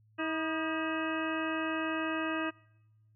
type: harmonic tone with a mistuned harmonic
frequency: 319.9 Hz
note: D#4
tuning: 48 cents sharp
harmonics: 1 / 2 / 3 / 4 / 5 / 6 / 8 / 9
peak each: -34 / -39 / -43 / -39 / -39 / -43 / -41 / -47 dBFS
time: 0.18-2.51 s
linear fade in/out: 20 ms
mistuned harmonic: 4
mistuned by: -64 cents
effects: noise-tail reverb RT60 1.0 s tail -25 dB re dry + added 108 Hz sine -62 dBFS peak until 3.15 s